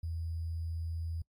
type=tone with sample-and-hold; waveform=sine; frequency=82.41 Hz; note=E2; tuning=in tune; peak=-34 dBFS; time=0.03-1.22 s; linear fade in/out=5 ms; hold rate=4900 Hz; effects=noise-tail reverb RT60 0.1 s tail -26 dB re dry + AAC 48 kbps